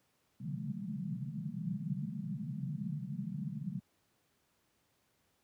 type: band-pass noise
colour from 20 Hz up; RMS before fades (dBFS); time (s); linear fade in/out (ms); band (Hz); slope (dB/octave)
pink; -39; 0.4-3.8; 5; 130 to 220; 96
effects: pink hiss -75 dBFS RMS until 5.43 s + high-pass 80 Hz 12 dB/octave

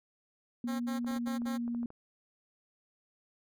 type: tone with pitch glide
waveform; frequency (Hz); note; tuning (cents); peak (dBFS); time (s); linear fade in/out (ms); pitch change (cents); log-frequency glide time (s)
sine; 239.1 to 237; A#3 to A#3; +44 to +29; -32; 0.64-1.86; 2; -15; 1.1-1.31
type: tone bursts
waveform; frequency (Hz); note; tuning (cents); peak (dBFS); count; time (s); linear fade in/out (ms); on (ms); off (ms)
10% pulse; 268.4; C4; +44; -31; 5; 0.67-1.58; 20; 130; 65
type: clicks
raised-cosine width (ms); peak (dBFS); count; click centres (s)
1; -36; 10; 1.046 / 1.112 / 1.164 / 1.274 / 1.419 / 1.46 / 1.679 / 1.748 / 1.831 / 1.904
effects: none

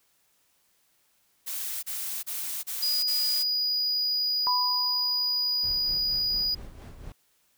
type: noise bursts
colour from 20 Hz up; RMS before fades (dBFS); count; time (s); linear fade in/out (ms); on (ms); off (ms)
blue; -33; 5; 1.46-3.438; 20; 370; 32
type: tone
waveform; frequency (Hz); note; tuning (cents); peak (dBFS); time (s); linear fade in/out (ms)
triangle; 4916; D#8; -22; -23; 2.82-6.55; 10
type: tone with exponential decay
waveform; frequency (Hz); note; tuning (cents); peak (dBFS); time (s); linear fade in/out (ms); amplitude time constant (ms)
sine; 996; B5; +14; -23; 4.47-5.99; 0; 330
type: noise with tremolo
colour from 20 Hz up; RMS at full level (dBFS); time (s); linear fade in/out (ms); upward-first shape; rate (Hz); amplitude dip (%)
brown; -40; 5.63-7.12; 0; sine; 4.3; 55
effects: white hiss -68 dBFS RMS until 7.57 s

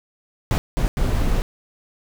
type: noise bursts at uneven times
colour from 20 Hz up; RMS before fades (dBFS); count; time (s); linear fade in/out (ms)
brown; -19; 3; 0.51-0.58 / 0.77-0.88 / 0.97-1.42; 0
effects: none

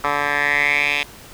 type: tone with band-pass filter sweep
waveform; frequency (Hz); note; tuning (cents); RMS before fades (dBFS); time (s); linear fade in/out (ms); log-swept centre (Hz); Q
10% pulse; 144.7; D3; -25; -19; 0.04-1.03; 2; 1300 to 2800; 5.1
effects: pink hiss -41 dBFS RMS until 1.33 s

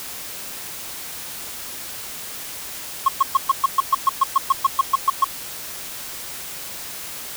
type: tone bursts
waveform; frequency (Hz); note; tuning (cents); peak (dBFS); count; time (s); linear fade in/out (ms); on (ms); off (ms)
triangle; 1085; C#6; -37; -8; 16; 3.06-5.244; 5; 24; 120
effects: tanh soft clip ceiling -6 dBFS + white hiss -33 dBFS RMS until 7.36 s

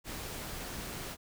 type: noise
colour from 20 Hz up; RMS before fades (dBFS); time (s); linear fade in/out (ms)
pink; -41; 0.04-1.17; 50
effects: none

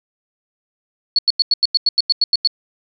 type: tone bursts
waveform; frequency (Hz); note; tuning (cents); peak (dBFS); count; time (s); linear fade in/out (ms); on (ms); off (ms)
sine; 4394; C#8; -16; -10; 12; 1.16-2.474; 2; 27; 90
effects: none

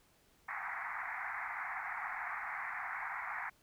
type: band-pass noise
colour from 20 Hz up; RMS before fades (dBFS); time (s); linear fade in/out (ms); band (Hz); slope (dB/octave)
white; -41; 0.48-3.5; 10; 720 to 2200; 96
effects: pink hiss -69 dBFS RMS until 3.62 s

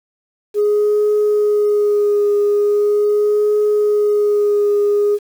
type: tone with vibrato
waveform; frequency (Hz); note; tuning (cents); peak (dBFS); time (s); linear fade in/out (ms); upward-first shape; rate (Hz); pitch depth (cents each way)
sine; 415.3; G#4; 0; -10; 0.54-5.19; 50; triangle; 0.41; 21
effects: tanh soft clip ceiling -9 dBFS + 7-bit

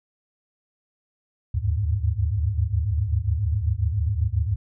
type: tone cluster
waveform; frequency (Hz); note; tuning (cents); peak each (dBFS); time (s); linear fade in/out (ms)
sine; 73.6 / 79.2 / 99.3 / 106.7; D2 / D#2 / G2 / G#2; +4 / +31 / +23 / +47; -26; 1.54-4.56; 10
effects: none

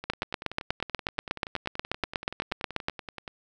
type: two click trains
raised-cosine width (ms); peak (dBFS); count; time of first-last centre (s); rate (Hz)
0.3; -21 / -10; 35 / 24; 0.04-3.278 / 0.1-2.885; 10.5 / 8.26
effects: none

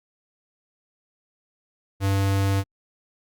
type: tone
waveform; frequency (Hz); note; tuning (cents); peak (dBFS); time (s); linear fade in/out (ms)
square; 98; G2; 0; -20; 2-2.64; 50
effects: Opus 48 kbps

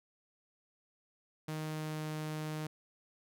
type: tone with pitch glide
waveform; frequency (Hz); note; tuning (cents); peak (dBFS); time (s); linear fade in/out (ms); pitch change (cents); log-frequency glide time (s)
sawtooth; 155.56 to 154.49; D#3 to D#3; 0 to -12; -33; 1.48-2.67; 5; -12; 1.63-2.06
effects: none

